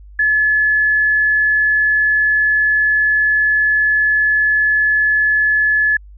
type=tone; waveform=sine; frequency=1715 Hz; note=A6; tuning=45 cents flat; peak=-11 dBFS; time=0.19-5.97 s; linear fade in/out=5 ms; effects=added 50 Hz sine -36 dBFS peak until 6.17 s